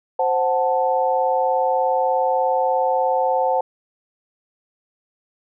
sine chord, F# diminished, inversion second, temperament equal, 523.3 / 740 / 880 Hz, C5 / F#5 / A5, 0 / 0 / 0 cents, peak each -20 / -21 / -21 dBFS, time 0.19-3.61 s, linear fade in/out 5 ms, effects none

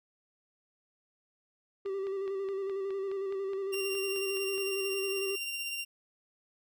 triangle tone with vibrato, 390 Hz, G4, 9 cents flat, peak -30 dBFS, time 1.85-5.36 s, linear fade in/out 10 ms, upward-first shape square, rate 11 Hz, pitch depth 27 cents each way
click train, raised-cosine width 0.3 ms, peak -34 dBFS, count 14, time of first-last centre 1.86-4.58 s, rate 4.78 Hz
sawtooth tone with tremolo, 2774 Hz, F7, 12 cents flat, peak -30 dBFS, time 3.72-5.85 s, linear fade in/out 20 ms, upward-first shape sine, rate 16 Hz, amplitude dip 30%
effects none

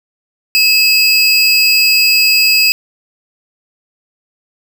square tone pair together, 2593 / 4895 Hz, E7 / D#8, -29 / -29 cents, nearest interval major seventh, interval 1100 cents, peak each -11 dBFS, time 0.55-2.72 s, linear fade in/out 0 ms, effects none

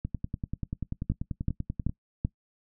two click trains, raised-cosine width 5 ms, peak -14 / -19 dBFS, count 4 / 20, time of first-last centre 1.1-2.249 / 0.05-1.895 s, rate 2.61 / 10.3 Hz, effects noise-tail reverb RT60 0.1 s tail -20 dB re dry

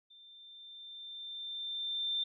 sine tone with level ramp, 3575 Hz, A7, 27 cents sharp, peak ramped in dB -55 to -30 dBFS, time 0.1-2.24 s, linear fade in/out 10 ms, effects none

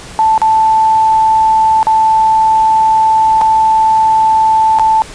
sine tone with dropouts, 880 Hz, A5, in tune, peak -6 dBFS, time 0.19-5.02 s, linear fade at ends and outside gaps 0 ms, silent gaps 0.378-0.417 / 1.829-1.869 / 3.412-3.416 / 4.787-4.796 s, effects pink hiss -31 dBFS RMS until 5.14 s + resampled to 22050 Hz

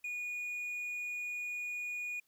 triangle tone, 2452 Hz, D#7, 26 cents flat, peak -35 dBFS, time 0.04-2.2 s, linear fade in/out 5 ms, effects white hiss -75 dBFS RMS until 2.27 s

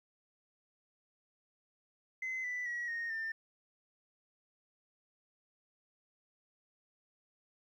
sine tone with pitch steps, 2049 / 1982.6 / 1918.4 / 1856.3 / 1796.2 Hz, C7 / B6 / A#6 / A#6 / A6, -37 / +6 / +49 / -8 / +35 cents, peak -34 dBFS, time 2.22-3.32 s, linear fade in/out 5 ms, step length 220 ms, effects tanh soft clip ceiling -33 dBFS + 12-bit

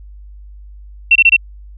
sine tone bursts, 2709 Hz, E7, 47 cents sharp, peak -4 dBFS, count 4, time 1.11-1.365 s, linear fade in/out 5 ms, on 45 ms, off 25 ms, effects added 50 Hz sine -33 dBFS peak until 1.77 s

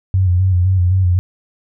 sine tone with vibrato, 91.7 Hz, F#2, 15 cents flat, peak -10 dBFS, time 0.14-1.19 s, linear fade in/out 0 ms, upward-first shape square, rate 3.9 Hz, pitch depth 49 cents each way, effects none

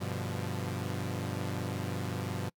sawtooth chord, G dominant seventh, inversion none, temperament equal, 98 / 123.47 / 146.83 / 174.61 Hz, G2 / B2 / D3 / F3, 0 / 0 / 0 / 0 cents, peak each -33 / -34 / -39 / -36 dBFS, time 0-2.5 s, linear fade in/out 20 ms, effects noise-tail reverb RT60 0.1 s tail -26 dB re dry

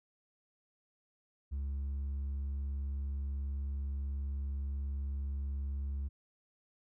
triangle tone with hard clipping, 69.3 Hz, C#2, in tune, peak -33 dBFS, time 1.51-6.09 s, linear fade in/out 20 ms, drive 1 dB, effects none

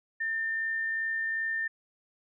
sine tone with amplitude modulation, 1800 Hz, A6, 39 cents sharp, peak -27 dBFS, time 0.2-1.68 s, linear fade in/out 10 ms, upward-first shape sine, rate 62.6 Hz, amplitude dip 25%, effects none

